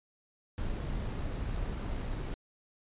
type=noise with amplitude modulation; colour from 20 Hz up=brown; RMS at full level=-34 dBFS; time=0.58-2.34 s; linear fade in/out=0 ms; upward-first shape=sine; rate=59.4 Hz; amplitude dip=25%; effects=resampled to 8000 Hz